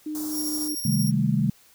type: tone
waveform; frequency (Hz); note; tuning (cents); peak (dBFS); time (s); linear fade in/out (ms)
sine; 305.5; D#4; -32; -28; 0.06-0.75; 5
type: band-stop noise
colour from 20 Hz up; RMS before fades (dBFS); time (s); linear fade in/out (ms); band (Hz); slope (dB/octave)
white; -36; 0.15-0.68; 0; 1200 to 5100; 24
type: tone with tremolo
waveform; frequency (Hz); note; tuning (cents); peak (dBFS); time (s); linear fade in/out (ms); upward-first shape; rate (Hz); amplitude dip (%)
10% pulse; 5588; F8; 0; -22; 0.3-1.12; 50; square; 13; 35
type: chord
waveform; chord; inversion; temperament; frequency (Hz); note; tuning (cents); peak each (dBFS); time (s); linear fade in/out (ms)
sine; A half-diminished seventh; first; equal with one note detuned; 130.81 / 155.56 / 196 / 216.3; C3 / Eb3 / G3 / A3; 0 / 0 / 0 / -29; -25; 0.85-1.5; 5
effects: white hiss -56 dBFS RMS until 1.74 s